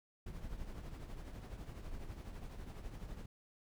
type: noise with tremolo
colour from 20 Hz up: brown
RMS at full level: -44 dBFS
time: 0.26-3.26 s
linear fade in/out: 5 ms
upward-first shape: triangle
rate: 12 Hz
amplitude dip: 60%
effects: none